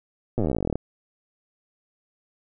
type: slowing click train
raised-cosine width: 2 ms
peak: -12 dBFS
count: 24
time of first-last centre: 0.38-0.756 s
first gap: 8 ms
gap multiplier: 1.06
effects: none